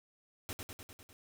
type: noise with echo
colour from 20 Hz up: pink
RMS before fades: -41 dBFS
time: 0.49-0.53 s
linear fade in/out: 0 ms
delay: 100 ms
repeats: 6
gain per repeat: -3 dB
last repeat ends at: 1.13 s
effects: none